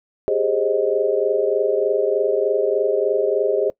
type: chord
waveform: sine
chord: Ab major seventh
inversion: third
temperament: equal with one note detuned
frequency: 392 / 415.3 / 531.8 / 622.3 Hz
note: G4 / Ab4 / C5 / Eb5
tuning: 0 / 0 / +28 / 0 cents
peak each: -23 / -20 / -22 / -23 dBFS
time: 0.28-3.7 s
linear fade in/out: 0 ms
effects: noise-tail reverb RT60 0.1 s tail -22 dB re dry